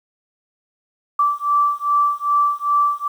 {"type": "beating tone pair", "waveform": "sine", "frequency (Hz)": [1163, 1165.5], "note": ["D6", "D6"], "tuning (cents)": [-17, -14], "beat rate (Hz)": 2.5, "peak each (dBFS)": -18, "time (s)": [1.19, 3.08], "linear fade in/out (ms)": 5, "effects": ["8-bit"]}